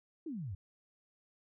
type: exponential sweep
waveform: sine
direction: down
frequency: 348.7 to 83.6 Hz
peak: -38 dBFS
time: 0.26-0.55 s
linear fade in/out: 5 ms
effects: none